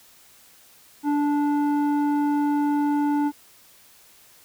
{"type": "tone with low-pass filter", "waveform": "square", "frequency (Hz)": 291.5, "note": "D4", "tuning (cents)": -13, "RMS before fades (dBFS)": -22, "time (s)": [1.03, 3.32], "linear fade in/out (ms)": 50, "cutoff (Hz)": 920, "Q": 1.3, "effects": ["white hiss -53 dBFS RMS until 4.44 s"]}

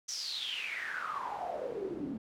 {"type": "noise with band-pass filter sweep", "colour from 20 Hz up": "pink", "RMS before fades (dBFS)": -38, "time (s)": [0.08, 2.18], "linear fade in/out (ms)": 10, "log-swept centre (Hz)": [6000, 230], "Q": 9.5, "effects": []}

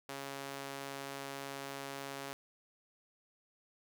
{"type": "tone with high-pass filter", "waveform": "sawtooth", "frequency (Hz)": 138.2, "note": "C#3", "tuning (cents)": -5, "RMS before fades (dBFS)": -44, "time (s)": [0.09, 2.33], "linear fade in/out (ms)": 0, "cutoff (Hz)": 400, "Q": 0.57, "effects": []}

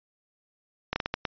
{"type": "slowing click train", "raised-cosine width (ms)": 0.3, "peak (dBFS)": -11, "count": 6, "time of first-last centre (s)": [0.93, 1.252], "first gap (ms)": 30, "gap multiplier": 1.39, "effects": ["resampled to 11025 Hz"]}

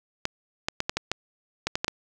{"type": "clicks", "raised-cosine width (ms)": 0.2, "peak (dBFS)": -8, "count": 10, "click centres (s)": [0.254, 0.685, 0.804, 0.895, 0.97, 1.116, 1.67, 1.755, 1.845, 1.881], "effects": []}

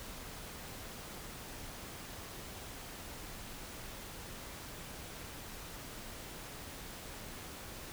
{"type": "silence", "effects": ["pink hiss -47 dBFS RMS until 7.92 s"]}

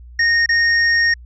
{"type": "tone with dropouts", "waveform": "square", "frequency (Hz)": 1852, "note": "A#6", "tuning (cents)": -12, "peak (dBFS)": -13, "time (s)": [0.19, 1.14], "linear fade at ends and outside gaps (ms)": 5, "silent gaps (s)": [0.461, 0.49], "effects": ["added 60 Hz sine -36 dBFS peak until 1.25 s", "resampled to 16000 Hz"]}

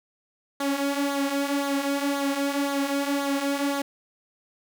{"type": "tone with flanger", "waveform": "sawtooth", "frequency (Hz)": 280.3, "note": "C#4", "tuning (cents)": 19, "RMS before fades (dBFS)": -26, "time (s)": [0.6, 3.82], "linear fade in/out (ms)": 5, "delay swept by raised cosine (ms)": [0.37, 4.67], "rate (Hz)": 1.9, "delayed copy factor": -0.6, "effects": []}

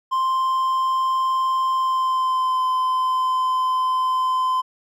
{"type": "tone with pitch glide", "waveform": "triangle", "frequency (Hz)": [1046.5, 1028.5], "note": ["C6", "C6"], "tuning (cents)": [0, -30], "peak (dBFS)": -16, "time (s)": [0.11, 4.62], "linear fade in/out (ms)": 20, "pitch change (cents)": -30, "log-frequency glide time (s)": [1.72, 2.63], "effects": []}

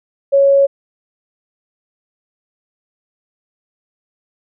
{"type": "tone", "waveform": "sine", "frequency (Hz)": 554.4, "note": "C#5", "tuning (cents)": 0, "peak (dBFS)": -7, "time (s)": [0.32, 0.67], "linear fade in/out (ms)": 20, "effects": []}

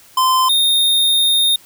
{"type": "tone pair in turn", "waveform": "square", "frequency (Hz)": [1033, 3681], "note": ["C6", "A#7"], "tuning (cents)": [-22, -23], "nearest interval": "octave + minor seventh", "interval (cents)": 2199, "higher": "second", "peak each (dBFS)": -12, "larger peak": "neither", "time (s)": [[0.17, 0.49], [0.49, 1.56]], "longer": "second", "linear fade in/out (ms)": 5, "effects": ["white hiss -46 dBFS RMS until 1.65 s"]}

